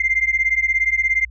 sine beating tone pair, 2084 / 2101 Hz, C7 / C7, -7 / +7 cents, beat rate 17 Hz, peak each -18 dBFS, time 0-1.25 s, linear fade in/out 5 ms, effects tanh soft clip ceiling -8 dBFS + added 60 Hz sine -36 dBFS peak until 1.3 s

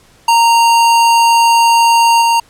square tone with level steps, 927 Hz, A#5, 10 cents flat, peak -7 / -9 dBFS, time 0.28-2.4 s, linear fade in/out 5 ms, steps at 2.21 s, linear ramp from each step 10 ms, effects pink hiss -47 dBFS RMS until 2.49 s + low-pass 11000 Hz 12 dB/octave

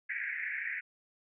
white band-pass noise, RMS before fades -37 dBFS, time 0.09-0.81 s, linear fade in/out 10 ms, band 1600 to 2300 Hz, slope 96 dB/octave, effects none

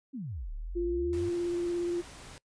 sine exponential two-way sweep, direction down then up, 293.7 to 34.19 to 100.9 Hz, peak -35 dBFS, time 0.13-1.3 s, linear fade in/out 20 ms, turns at 0.52 s
sine tone with vibrato, 347.4 Hz, F4, 9 cents flat, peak -28 dBFS, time 0.75-2.02 s, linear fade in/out 20 ms, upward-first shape sine, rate 17 Hz, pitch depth 14 cents each way
pink noise, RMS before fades -48 dBFS, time 1.13-2.38 s, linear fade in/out 0 ms
effects noise-tail reverb RT60 0.1 s tail -23 dB re dry + resampled to 22050 Hz

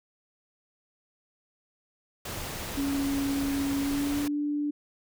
pink noise, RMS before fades -36 dBFS, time 2.25-4.28 s, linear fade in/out 5 ms
sine tone with pitch glide, 278.4 to 293.3 Hz, C#4 to D4, +8 to -2 cents, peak -26 dBFS, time 2.77-4.71 s, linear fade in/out 10 ms, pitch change +90 cents, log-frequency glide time 3.78-4.37 s
effects none

